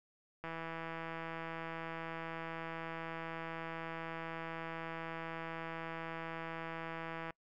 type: click train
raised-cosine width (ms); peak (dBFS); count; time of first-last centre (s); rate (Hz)
0.5; -28; 1127; 0.44-7.306; 164
effects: noise-tail reverb RT60 0.1 s tail -26 dB re dry